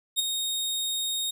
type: tone with ADSR envelope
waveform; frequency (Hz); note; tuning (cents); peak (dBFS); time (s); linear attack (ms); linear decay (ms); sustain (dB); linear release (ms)
sawtooth; 3720; A#7; -4; -17; 0.16-1.31; 33; 14; -7; 9
effects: none